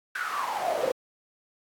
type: noise with high-pass filter sweep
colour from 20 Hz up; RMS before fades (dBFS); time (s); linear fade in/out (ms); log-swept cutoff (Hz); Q
brown; -29; 0.15-0.92; 5; 1600 to 480; 9.4
effects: AAC 64 kbps